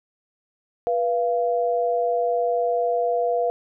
sine tone pair together, 486.9 / 688 Hz, B4 / F5, -25 / -26 cents, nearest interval tritone, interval 599 cents, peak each -22 dBFS, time 0.87-3.5 s, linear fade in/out 0 ms, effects none

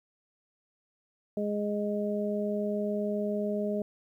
harmonic tone, 207.2 Hz, G#3, 4 cents flat, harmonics 1 / 2 / 3, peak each -31 / -33 / -33 dBFS, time 1.37-3.82 s, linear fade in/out 2 ms, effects 11-bit

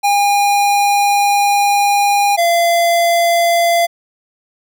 square tone pair in turn, 811 / 683.8 Hz, G#5 / F5, -41 / -37 cents, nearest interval minor third, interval 296 cents, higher first, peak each -11 / -11 dBFS, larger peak neither, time 0.03-2.37 / 2.37-3.87 s, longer first, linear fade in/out 20 ms, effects none

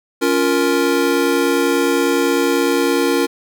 square chord, Bb minor, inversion first, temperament just, 279.7 / 349.6 / 466.2 Hz, Db4 / F4 / Bb4, +16 / +2 / 0 cents, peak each -19 dBFS, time 0.21-3.27 s, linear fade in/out 20 ms, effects none

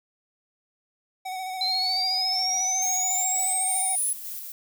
square tone with vibrato, 749 Hz, F#5, 21 cents sharp, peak -31 dBFS, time 1.25-3.96 s, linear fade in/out 10 ms, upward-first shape square, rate 14 Hz, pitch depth 23 cents each way
sine exponential sweep, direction up, 4038 to 10260 Hz, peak -23 dBFS, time 1.61-4.13 s, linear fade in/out 2 ms
violet noise with tremolo, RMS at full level -35 dBFS, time 2.82-4.52 s, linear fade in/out 2 ms, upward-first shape square, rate 3.5 Hz, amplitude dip 30%
effects none

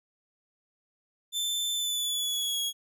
sawtooth tone with pitch glide, 3539 to 3321 Hz, A7 to G#7, +9 to -1 cents, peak -25 dBFS, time 1.32-2.73 s, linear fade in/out 50 ms, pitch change -110 cents, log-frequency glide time 1.74-2.61 s, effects none

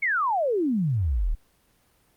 sine exponential sweep, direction down, 2266 to 32.7 Hz, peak -21 dBFS, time 0.02-1.35 s, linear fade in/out 10 ms, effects pink hiss -64 dBFS RMS until 2.16 s + Opus 24 kbps

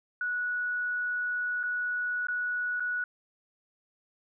sine tone with dropouts, 1468 Hz, F#6, 14 cents flat, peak -28 dBFS, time 0.21-3.04 s, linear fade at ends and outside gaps 2 ms, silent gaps 1.631-1.636 / 2.27-2.284 / 2.798-2.804 s, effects none

